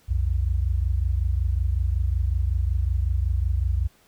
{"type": "tone pair together", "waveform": "sine", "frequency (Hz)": [61.3, 86.69], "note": ["B1", "F2"], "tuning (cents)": [-12, -12], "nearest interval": "tritone", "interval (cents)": 600, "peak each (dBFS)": [-22, -24], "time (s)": [0.08, 3.88], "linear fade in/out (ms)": 20, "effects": ["pink hiss -59 dBFS RMS until 4.07 s"]}